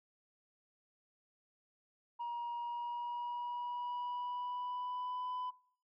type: tone with pitch glide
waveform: sine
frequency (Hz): 950 to 1000.7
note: A#5 to B5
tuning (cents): +33 to +23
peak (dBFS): -35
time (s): 2.19-5.51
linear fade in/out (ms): 20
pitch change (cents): +90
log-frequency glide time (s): 2.55-5.31
effects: noise-tail reverb RT60 0.6 s tail -24 dB re dry + tanh soft clip ceiling -36 dBFS